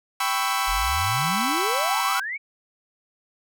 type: chord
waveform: sawtooth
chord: C# half-diminished seventh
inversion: second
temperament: equal with one note detuned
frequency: 784 / 996.4 / 1108.7 / 1318.5 Hz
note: G5 / B5 / C#6 / E6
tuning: 0 / +15 / 0 / 0 cents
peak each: -24 dBFS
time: 0.2-2.2 s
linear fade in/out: 5 ms
type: exponential sweep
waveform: sine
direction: up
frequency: 38.59 to 2331 Hz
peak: -27 dBFS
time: 0.67-2.38 s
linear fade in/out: 20 ms
effects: none